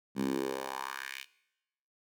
10% pulse tone with high-pass filter sweep, 66.8 Hz, C2, 36 cents sharp, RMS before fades -36 dBFS, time 0.15-1.26 s, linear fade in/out 50 ms, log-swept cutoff 190 to 2800 Hz, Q 2.7, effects noise-tail reverb RT60 0.9 s tail -20 dB re dry

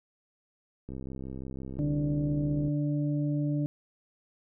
click train, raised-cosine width 3 ms, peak -27 dBFS, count 119, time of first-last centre 0.89-2.681 s, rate 65.9 Hz
harmonic tone, 146.7 Hz, D3, 2 cents flat, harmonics 1 / 2 / 4, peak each -28 / -30 / -41 dBFS, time 1.79-3.66 s, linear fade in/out 0 ms
effects none

